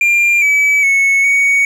triangle tone with pitch steps, 2391 / 2290 / 2203 / 2237 Hz, D7 / D7 / C#7 / C#7, +30 / -44 / -11 / +15 cents, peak -7 dBFS, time 0.01-1.65 s, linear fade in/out 2 ms, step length 410 ms, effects none

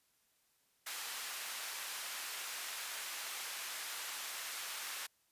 pink high-pass noise, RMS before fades -43 dBFS, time 0.86-5.07 s, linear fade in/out 10 ms, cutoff 1300 Hz, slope 12 dB/octave, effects white hiss -75 dBFS RMS until 5.31 s + resampled to 32000 Hz

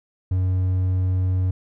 triangle tone, 92.5 Hz, F#2, in tune, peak -16 dBFS, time 0.31-1.51 s, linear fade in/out 5 ms, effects none

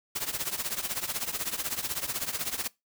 white noise with tremolo, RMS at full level -29 dBFS, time 0.15-2.68 s, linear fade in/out 10 ms, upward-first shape triangle, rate 16 Hz, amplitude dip 90%, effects noise-tail reverb RT60 0.2 s tail -22 dB re dry

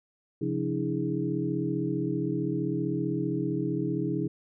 sine tone cluster, 134.7 / 175.4 / 288 / 323.4 / 414.4 Hz, C#3 / F3 / D4 / E4 / G#4, -49 / +8 / -34 / -33 / -4 cents, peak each -33 / -33 / -33 / -31 / -35 dBFS, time 0.41-4.28 s, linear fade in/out 10 ms, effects none

